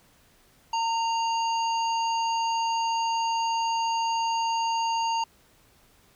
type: harmonic tone with a mistuned harmonic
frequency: 932.3 Hz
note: A#5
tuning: in tune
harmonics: 1 / 3 / 5 / 7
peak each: -24 / -34 / -38 / -41 dBFS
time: 0.73-5.24 s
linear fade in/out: 5 ms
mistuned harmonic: 1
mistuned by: -35 cents
effects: pink hiss -60 dBFS RMS until 6.15 s